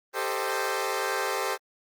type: chord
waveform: 15% pulse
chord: A half-diminished seventh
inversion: third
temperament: equal with one note detuned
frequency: 392 / 443.6 / 523.3 / 622.3 Hz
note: G4 / A4 / C5 / Eb5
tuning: 0 / +14 / 0 / 0 cents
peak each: -25 / -26 / -25 / -30 dBFS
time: 0.13-1.58 s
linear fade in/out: 50 ms
effects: Opus 32 kbps